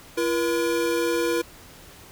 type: tone pair together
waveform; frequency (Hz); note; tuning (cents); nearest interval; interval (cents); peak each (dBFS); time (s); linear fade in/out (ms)
square; 339.5 / 479; F4 / A#4; -49 / +47; tritone; 596; -25; 0.17-1.42; 10
effects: pink hiss -47 dBFS RMS until 2.11 s